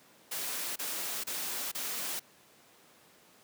white noise bursts, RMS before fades -36 dBFS, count 4, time 0.31-2.197 s, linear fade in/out 10 ms, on 450 ms, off 29 ms, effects pink hiss -60 dBFS RMS until 3.43 s + high-pass 200 Hz 12 dB/octave

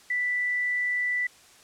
sine tone, 1975.5 Hz, B6, in tune, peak -24 dBFS, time 0.1-1.27 s, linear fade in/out 5 ms, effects white hiss -54 dBFS RMS until 1.63 s + low-pass 9000 Hz 12 dB/octave

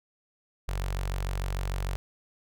sawtooth tone with notch filter, 46.69 Hz, F#1, 16 cents sharp, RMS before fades -31 dBFS, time 0.68-1.96 s, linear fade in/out 0 ms, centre 260 Hz, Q 0.66, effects none

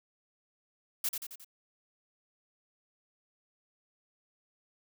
blue noise with echo, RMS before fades -31 dBFS, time 1.04-1.09 s, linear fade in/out 5 ms, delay 89 ms, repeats 4, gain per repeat -5 dB, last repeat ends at 1.446 s, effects none

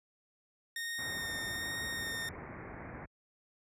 sawtooth tone with vibrato, 1842 Hz, A#6, 21 cents flat, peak -33 dBFS, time 0.76-2.29 s, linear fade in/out 2 ms, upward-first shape sine, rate 1.2 Hz, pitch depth 12 cents each way
pink low-pass noise, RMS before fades -45 dBFS, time 0.98-3.06 s, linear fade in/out 10 ms, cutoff 2300 Hz, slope 96 dB/octave
effects high-pass 60 Hz 12 dB/octave + resampled to 32000 Hz

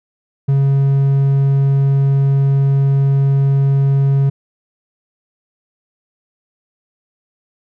triangle tone, 137.8 Hz, C#3, 10 cents flat, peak -8 dBFS, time 0.48-4.3 s, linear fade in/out 10 ms, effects none

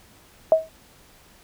sine tone with exponential decay, 640 Hz, D#5, 49 cents sharp, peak -8 dBFS, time 0.52-0.69 s, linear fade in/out 1 ms, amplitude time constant 36 ms, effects pink hiss -53 dBFS RMS until 1.43 s

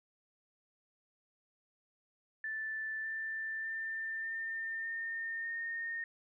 sine tone with pitch steps, 1760 / 1775.3 / 1790.8 / 1806.3 / 1822.1 / 1837.9 Hz, A6 / A6 / A6 / A6 / A#6 / A#6, 0 / +15 / +30 / +45 / -40 / -25 cents, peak -36 dBFS, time 2.44-6.04 s, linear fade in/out 2 ms, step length 600 ms, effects none

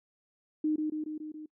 sine tone with echo, 307.5 Hz, D#4, 20 cents flat, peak -25 dBFS, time 0.64-0.76 s, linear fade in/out 5 ms, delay 140 ms, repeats 5, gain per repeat -3 dB, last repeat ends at 1.46 s, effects noise-tail reverb RT60 0.1 s tail -25 dB re dry

